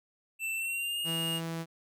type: tone with pitch glide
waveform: square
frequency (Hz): 2668 to 2843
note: E7 to F7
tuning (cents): +20 to +30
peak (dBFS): -32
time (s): 0.39-1.41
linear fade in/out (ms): 50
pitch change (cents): +110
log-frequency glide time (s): 0.55-1
type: tone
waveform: sawtooth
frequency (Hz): 164.81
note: E3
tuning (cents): 0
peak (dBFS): -30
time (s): 1.04-1.66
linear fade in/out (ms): 50
effects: none